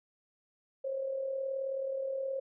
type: tone with amplitude modulation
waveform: sine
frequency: 537 Hz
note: C5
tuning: 45 cents sharp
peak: -30 dBFS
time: 0.84-2.4 s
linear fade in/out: 10 ms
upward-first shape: sine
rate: 38.9 Hz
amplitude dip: 50%
effects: none